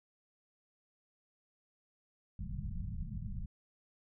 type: low-pass noise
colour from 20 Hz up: pink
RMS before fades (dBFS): -40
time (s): 2.39-3.46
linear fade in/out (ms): 2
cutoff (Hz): 210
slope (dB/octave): 96
effects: none